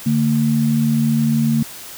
sine tone pair together, 146.2 / 226.2 Hz, D3 / A3, -7 / +48 cents, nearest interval minor sixth, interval 755 cents, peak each -18 / -15 dBFS, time 0.06-1.63 s, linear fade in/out 5 ms, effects white hiss -35 dBFS RMS until 1.97 s

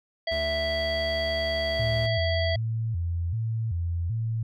harmonic tone, 659.3 Hz, E5, in tune, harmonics 1 / 3 / 5 / 7, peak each -27 / -32 / -34 / -35 dBFS, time 0.27-2.56 s, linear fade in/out 5 ms
45% pulse tone with pitch glide, 73.42 to 72.08 Hz, D2 to D2, 0 to -32 cents, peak -33 dBFS, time 0.31-2.07 s, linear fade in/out 10 ms, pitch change -32 cents, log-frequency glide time 1.41-1.67 s
sine tone with vibrato, 98 Hz, G2, in tune, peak -25 dBFS, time 1.79-4.43 s, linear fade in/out 5 ms, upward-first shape square, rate 1.3 Hz, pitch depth 240 cents each way
effects none

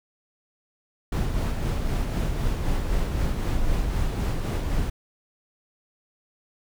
brown noise with tremolo, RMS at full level -23 dBFS, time 1.12-4.9 s, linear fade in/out 5 ms, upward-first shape sine, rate 3.9 Hz, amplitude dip 35%, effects none

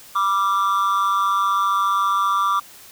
triangle tone with amplitude modulation, 1174.7 Hz, D6, in tune, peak -11 dBFS, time 0.15-2.6 s, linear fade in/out 10 ms, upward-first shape sine, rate 195 Hz, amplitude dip 80%, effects white hiss -44 dBFS RMS until 2.91 s

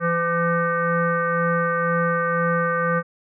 sine tone with frequency modulation, 849 Hz, G#5, 38 cents sharp, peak -18 dBFS, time 0-3.03 s, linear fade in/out 50 ms, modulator 340 Hz, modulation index 2.3, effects none

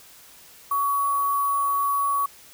sine tone with sample-and-hold, 1124 Hz, C#6, 24 cents sharp, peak -20 dBFS, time 0.71-2.26 s, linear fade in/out 5 ms, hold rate 11025 Hz, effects white hiss -49 dBFS RMS until 2.53 s

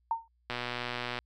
sine tone with exponential decay, 912 Hz, A#5, 38 cents flat, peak -23 dBFS, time 0.11-0.28 s, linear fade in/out 2 ms, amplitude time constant 35 ms
click train, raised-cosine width 0.3 ms, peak -18 dBFS, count 85, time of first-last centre 0.5-1.189 s, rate 122 Hz
effects added 60 Hz sine -68 dBFS peak until 1.25 s

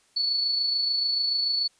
sine tone with amplitude modulation, 4435 Hz, C#8, in tune, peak -21 dBFS, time 0.16-1.68 s, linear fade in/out 10 ms, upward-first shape sine, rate 26.9 Hz, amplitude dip 35%, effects white hiss -63 dBFS RMS until 1.79 s + resampled to 22050 Hz

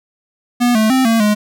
square tone with pitch steps, 243 / 217.7 / 261 / 227.1 / 209.7 Hz, B3 / A3 / C4 / A#3 / G#3, -28 / -18 / -4 / -45 / +17 cents, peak -11 dBFS, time 0.6-1.35 s, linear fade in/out 20 ms, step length 150 ms, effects none

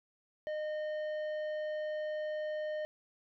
triangle tone with tanh clipping, 612 Hz, D#5, 29 cents flat, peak -36 dBFS, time 0.47-2.85 s, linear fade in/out 0 ms, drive 13 dB, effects none

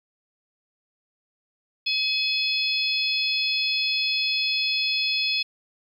harmonic tone, 850 Hz, G#5, 40 cents sharp, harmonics 3 / 4 / 5 / 6, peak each -26 / -27 / -28 / -29 dBFS, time 1.86-5.43 s, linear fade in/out 10 ms, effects 9-bit

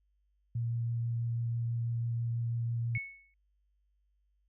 sine tone with vibrato, 117.1 Hz, A#2, 8 cents sharp, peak -30 dBFS, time 0.55-2.98 s, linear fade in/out 5 ms, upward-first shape triangle, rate 6.1 Hz, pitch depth 10 cents each way
sine tone with exponential decay, 2207 Hz, C#7, 8 cents flat, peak -31 dBFS, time 2.95-3.34 s, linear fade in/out 1 ms, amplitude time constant 84 ms
effects added 50 Hz sine -70 dBFS peak until 4.48 s

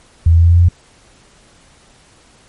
sine tone with pitch steps, 82.41 / 83.22 / 84.04 / 84.87 / 85.71 / 86.56 / 87.41 Hz, E2 / E2 / E2 / F2 / F2 / F2 / F2, 0 / +17 / +34 / -49 / -32 / -15 / +2 cents, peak -5 dBFS, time 0.26-0.687 s, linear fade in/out 5 ms, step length 61 ms, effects pink hiss -48 dBFS RMS until 2.48 s + MP3 48 kbps

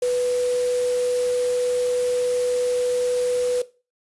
sine tone in noise, 493.9 Hz, B4, in tune, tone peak -18 dBFS, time 0.02-3.62 s, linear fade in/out 5 ms, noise white, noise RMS -35 dBFS, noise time 0.02-3.62 s, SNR +14 dB, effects noise-tail reverb RT60 0.3 s tail -17 dB re dry + resampled to 24000 Hz

